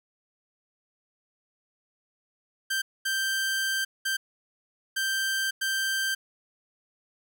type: tone bursts at uneven times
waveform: sawtooth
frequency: 1568 Hz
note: G6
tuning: in tune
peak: -22 dBFS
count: 5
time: 2.7-2.82 / 3.05-3.85 / 4.05-4.17 / 4.96-5.51 / 5.61-6.15 s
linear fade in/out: 10 ms
effects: none